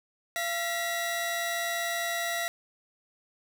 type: tone pair together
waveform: sawtooth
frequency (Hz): 683.9 / 1931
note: F5 / B6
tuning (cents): -36 / -39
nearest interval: octave + tritone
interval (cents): 1797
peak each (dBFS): -28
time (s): 0.36-2.48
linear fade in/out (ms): 0
effects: none